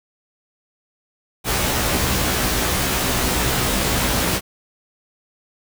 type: noise with comb filter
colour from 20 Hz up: pink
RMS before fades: -20 dBFS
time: 1.44-4.41 s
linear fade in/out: 50 ms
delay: 16 ms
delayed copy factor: +1
effects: none